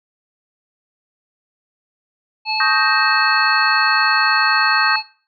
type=harmonic tone; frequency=868 Hz; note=A5; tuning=24 cents flat; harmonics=1 / 3 / 5; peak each=-22 / -22 / -22 dBFS; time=2.45-5.03 s; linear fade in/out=50 ms
type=chord; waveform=sine; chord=Eb dominant seventh; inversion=third; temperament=equal with one note detuned; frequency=1108.7 / 1258.2 / 1568 / 1864.7 Hz; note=Db6 / Eb6 / G6 / Bb6; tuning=0 / +19 / 0 / 0 cents; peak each=-22 / -20 / -18 / -21 dBFS; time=2.6-4.96 s; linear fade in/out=2 ms
effects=noise-tail reverb RT60 0.4 s tail -18 dB re dry